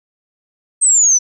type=exponential sweep; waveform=sine; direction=down; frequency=8372 to 5900 Hz; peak=-8 dBFS; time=0.81-1.19 s; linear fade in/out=20 ms; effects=none